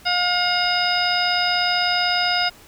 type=harmonic tone with a mistuned harmonic; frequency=714 Hz; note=F5; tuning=38 cents sharp; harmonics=1 / 2 / 3 / 4 / 5 / 7; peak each=-23 / -24 / -27 / -26 / -28 / -23 dBFS; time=0.05-2.5 s; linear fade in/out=20 ms; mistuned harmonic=5; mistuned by=+69 cents; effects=pink hiss -47 dBFS RMS until 2.67 s